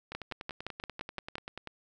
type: two click trains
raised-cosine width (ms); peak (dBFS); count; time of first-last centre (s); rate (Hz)
0.3; -20 / -24; 8 / 17; 0.15-1.355 / 0.12-1.673; 5.81 / 10.3
effects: none